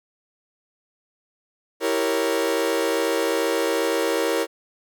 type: chord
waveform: 40% pulse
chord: E diminished seventh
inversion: none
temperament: equal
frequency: 329.6 / 392 / 466.2 / 554.4 Hz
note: E4 / G4 / Bb4 / Db5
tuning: 0 / 0 / 0 / 0 cents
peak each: -26 / -27 / -23 / -26 dBFS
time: 1.8-4.47 s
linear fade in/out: 50 ms
effects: none

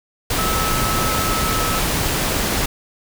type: tone in noise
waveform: sine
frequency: 1300 Hz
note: E6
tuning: 24 cents flat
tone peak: -23 dBFS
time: 0.38-1.79 s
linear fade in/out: 5 ms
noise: pink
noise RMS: -20 dBFS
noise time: 0.3-2.66 s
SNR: -6 dB
effects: none

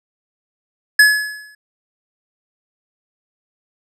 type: tone with exponential decay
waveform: square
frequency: 1700 Hz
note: G#6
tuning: 40 cents sharp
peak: -5 dBFS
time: 0.99-1.55 s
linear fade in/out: 5 ms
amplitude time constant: 120 ms
effects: low-pass 12000 Hz 12 dB/octave

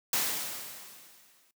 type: noise with exponential decay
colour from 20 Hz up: white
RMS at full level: -27 dBFS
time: 0.13-1.51 s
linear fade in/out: 2 ms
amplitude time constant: 300 ms
effects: noise-tail reverb RT60 0.1 s tail -17 dB re dry + high-pass 150 Hz 12 dB/octave

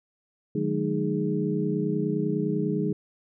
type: tone cluster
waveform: sine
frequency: 152 / 182.3 / 212 / 308.8 / 415.4 Hz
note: D#3 / F#3 / G#3 / D#4 / G#4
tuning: -40 / -25 / +36 / -13 / 0 cents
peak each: -30 dBFS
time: 0.55-2.93 s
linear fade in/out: 5 ms
effects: none

